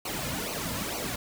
pink noise with flanger, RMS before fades -33 dBFS, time 0.05-1.16 s, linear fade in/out 5 ms, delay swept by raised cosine 0.56 to 2.66 ms, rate 2.2 Hz, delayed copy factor -0.8, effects none

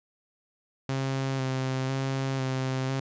sawtooth tone with vibrato, 132.8 Hz, C3, 26 cents sharp, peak -23 dBFS, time 0.89-3 s, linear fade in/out 2 ms, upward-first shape square, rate 1 Hz, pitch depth 19 cents each way, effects resampled to 16000 Hz

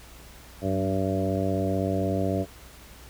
harmonic tone with a mistuned harmonic, 96 Hz, G2, 36 cents flat, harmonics 1 / 2 / 3 / 4 / 5 / 6 / 7, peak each -29 / -30 / -30 / -33 / -34 / -32 / -32 dBFS, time 0.61-2.46 s, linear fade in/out 50 ms, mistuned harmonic 2, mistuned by -22 cents, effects added 60 Hz sine -49 dBFS peak until 3.09 s + pink hiss -49 dBFS RMS until 3.09 s

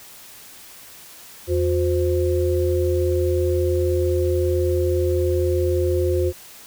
sine tone cluster, 84.6 / 359.9 / 519 Hz, E2 / F#4 / C5, +45 / -48 / -14 cents, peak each -21 / -20 / -25 dBFS, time 1.47-6.33 s, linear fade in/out 50 ms, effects white hiss -43 dBFS RMS until 6.66 s

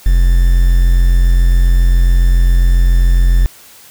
triangle tone with quantisation, 43.65 Hz, F1, in tune, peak -4 dBFS, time 0.06-3.46 s, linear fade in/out 0 ms, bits 5, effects white hiss -40 dBFS RMS until 3.9 s

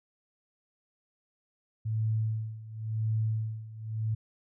sine tone with tremolo, 110 Hz, A2, in tune, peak -25 dBFS, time 1.85-4.15 s, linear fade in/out 10 ms, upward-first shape sine, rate 0.94 Hz, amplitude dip 85%, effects none

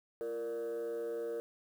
sine tone with frequency modulation, 464.8 Hz, A#4, 5 cents flat, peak -33 dBFS, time 0.21-1.4 s, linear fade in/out 0 ms, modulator 123 Hz, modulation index 0.67, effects tanh soft clip ceiling -34 dBFS + 10-bit

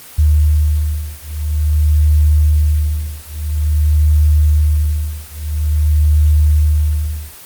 sine beating tone pair, 75.4 / 75.89 Hz, D2 / D#2, +46 / -43 cents, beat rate 0.49 Hz, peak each -13 dBFS, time 0.18-7.35 s, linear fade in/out 10 ms, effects white hiss -36 dBFS RMS until 7.45 s + Opus 24 kbps

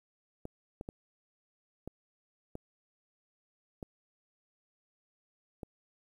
clicks, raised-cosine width 2 ms, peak -27 dBFS, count 7, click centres 0.454 / 0.811 / 0.889 / 1.876 / 2.554 / 3.828 / 5.632 s, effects 10-bit

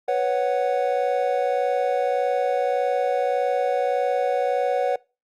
triangle chord, B suspended second, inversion none, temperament just, 493.9 / 555.6 / 740.8 Hz, B4 / C#5 / F#5, 0 / +4 / +2 cents, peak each -22 dBFS, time 0.08-4.96 s, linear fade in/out 5 ms, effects noise-tail reverb RT60 0.3 s tail -24 dB re dry + Opus 48 kbps

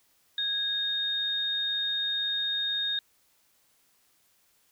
sine tone pair together, 1649 / 3702 Hz, G#6 / A#7, -13 / -13 cents, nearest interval octave + major second, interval 1400 cents, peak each -36 / -27 dBFS, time 0.38-2.99 s, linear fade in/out 2 ms, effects white hiss -67 dBFS RMS until 4.71 s

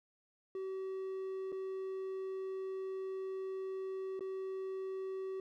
triangle tone with dropouts, 381.2 Hz, G4, 48 cents flat, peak -36 dBFS, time 0.55-5.4 s, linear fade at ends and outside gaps 2 ms, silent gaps 1.52-1.525 / 4.194-4.207 s, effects none

